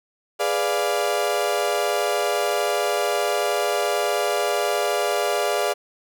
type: chord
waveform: 35% pulse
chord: G# diminished seventh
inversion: none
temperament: equal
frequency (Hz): 415.3 / 493.9 / 587.3 / 698.5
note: G#4 / B4 / D5 / F5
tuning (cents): 0 / 0 / 0 / 0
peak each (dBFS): -24 / -27 / -23 / -24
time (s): 0.39-5.74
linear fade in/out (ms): 20
effects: none